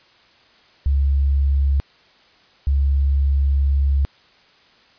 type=tone pair in turn; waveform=sine; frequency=69.3 / 69.3 Hz; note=C#2 / C#2; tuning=0 / 0 cents; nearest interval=unison; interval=0 cents; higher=neither; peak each=-14 dBFS; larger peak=neither; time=0.86-1.8 / 2.67-4.05 s; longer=second; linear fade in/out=0 ms; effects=white hiss -53 dBFS RMS until 4.98 s + resampled to 11025 Hz